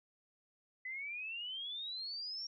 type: exponential sweep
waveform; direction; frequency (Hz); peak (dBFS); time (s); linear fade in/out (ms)
sine; up; 2000 to 5600; -40; 0.85-2.47; 5
effects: none